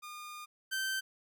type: tone pair in turn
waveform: sawtooth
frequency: 1215 / 1550.8 Hz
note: D#6 / G6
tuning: -42 / -19 cents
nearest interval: major third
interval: 423 cents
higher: second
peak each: -40 / -29 dBFS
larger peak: second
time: 0.02-0.46 / 0.71-1.01 s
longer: first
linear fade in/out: 20 ms
effects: none